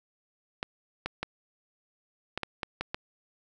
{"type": "clicks", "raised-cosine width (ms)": 0.3, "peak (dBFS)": -15, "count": 8, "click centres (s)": [0.629, 1.06, 1.23, 2.376, 2.433, 2.632, 2.81, 2.945], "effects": []}